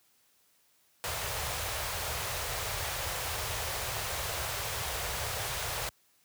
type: band-stop noise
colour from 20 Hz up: pink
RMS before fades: -34 dBFS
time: 1.04-5.89 s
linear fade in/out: 0 ms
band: 120 to 480 Hz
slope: 24 dB/octave
effects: white hiss -68 dBFS RMS until 6.24 s + high-pass 60 Hz 12 dB/octave